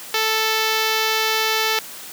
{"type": "tone with notch filter", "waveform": "5% pulse", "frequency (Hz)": 440, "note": "A4", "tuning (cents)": 0, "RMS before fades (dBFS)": -20, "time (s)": [0.14, 1.79], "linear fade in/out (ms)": 2, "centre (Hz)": 9300, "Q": 1.2, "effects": ["white hiss -36 dBFS RMS until 2.12 s", "high-pass 150 Hz 12 dB/octave"]}